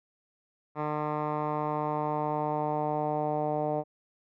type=tone with low-pass filter sweep; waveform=10% pulse; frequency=150.8 Hz; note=D3; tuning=46 cents sharp; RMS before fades=-30 dBFS; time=0.75-3.84 s; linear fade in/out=50 ms; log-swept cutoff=1300 to 680 Hz; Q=2.8; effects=none